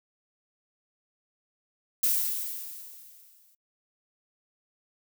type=noise with exponential decay; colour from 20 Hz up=violet; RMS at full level=-23 dBFS; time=2.03-3.55 s; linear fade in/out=5 ms; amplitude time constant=330 ms; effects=noise-tail reverb RT60 0.1 s tail -26 dB re dry